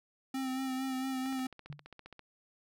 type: tone with vibrato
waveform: square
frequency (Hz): 262.3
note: C4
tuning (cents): +4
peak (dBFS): -34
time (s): 0.34-1.47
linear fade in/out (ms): 5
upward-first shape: sine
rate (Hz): 4.4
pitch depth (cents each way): 28
type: click train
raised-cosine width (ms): 0.3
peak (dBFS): -33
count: 15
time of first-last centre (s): 1.26-2.193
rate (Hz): 15
type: tone with exponential decay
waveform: sine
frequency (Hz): 146.2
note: D3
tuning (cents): -7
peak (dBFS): -37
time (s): 1.7-1.86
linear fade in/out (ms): 0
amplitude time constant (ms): 34
effects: none